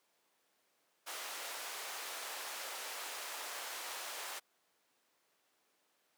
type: band-pass noise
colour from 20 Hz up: pink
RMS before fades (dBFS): -44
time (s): 1.06-4.4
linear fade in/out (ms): 20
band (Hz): 610 to 16000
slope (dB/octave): 12
effects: pink hiss -75 dBFS RMS until 6.17 s + high-pass 400 Hz 12 dB/octave